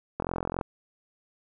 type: click train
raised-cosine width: 1 ms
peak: -15 dBFS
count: 19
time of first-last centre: 0.2-0.612 s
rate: 43.7 Hz
effects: none